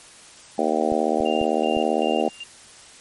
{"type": "harmonic tone", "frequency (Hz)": 77.78, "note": "D#2", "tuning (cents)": 0, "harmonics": [3, 4, 5, 6, 7, 8, 9, 10], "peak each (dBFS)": [-27, -27, -27, -27, -27, -27, -27, -27], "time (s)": [0.58, 2.29], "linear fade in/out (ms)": 5}
{"type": "clicks", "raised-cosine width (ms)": 5, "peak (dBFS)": -23, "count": 4, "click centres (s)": [0.92, 1.205, 1.414, 1.768]}
{"type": "tone with tremolo", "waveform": "sine", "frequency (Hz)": 2794, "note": "F7", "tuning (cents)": 0, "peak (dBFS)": -31, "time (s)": [1.25, 2.44], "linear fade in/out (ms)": 10, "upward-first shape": "square", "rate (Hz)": 2.6, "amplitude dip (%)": 80}
{"effects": ["white hiss -46 dBFS RMS until 3 s", "MP3 48 kbps"]}